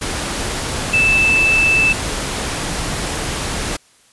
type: tone in noise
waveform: sine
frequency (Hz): 2637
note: E7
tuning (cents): 0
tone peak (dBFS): -11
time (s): 0.93-1.93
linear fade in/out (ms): 10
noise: pink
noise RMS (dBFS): -22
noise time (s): 0.01-3.77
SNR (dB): +8
effects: white hiss -52 dBFS RMS until 4.12 s + resampled to 24000 Hz